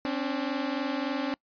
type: tone pair together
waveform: sawtooth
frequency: 264.9 / 288.4 Hz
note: C4 / D4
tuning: +22 / -31 cents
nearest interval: minor second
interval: 147 cents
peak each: -27 dBFS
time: 0.05-1.34 s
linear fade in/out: 0 ms
effects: noise-tail reverb RT60 0.1 s tail -25 dB re dry + resampled to 11025 Hz